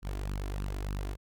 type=tone with flanger; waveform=sawtooth; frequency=49 Hz; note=G1; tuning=in tune; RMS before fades=-35 dBFS; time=0.02-1.17 s; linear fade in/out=50 ms; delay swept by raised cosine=0.68 to 2.98 ms; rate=3.3 Hz; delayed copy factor=+0.65; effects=none